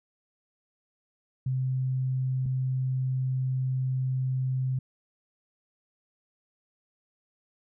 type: tone pair in turn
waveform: sine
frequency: 130 / 130 Hz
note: C3 / C3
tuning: -11 / -11 cents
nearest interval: unison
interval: 0 cents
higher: neither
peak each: -25 dBFS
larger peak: neither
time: 1.46-2.46 / 2.46-4.79 s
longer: second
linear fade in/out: 5 ms
effects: none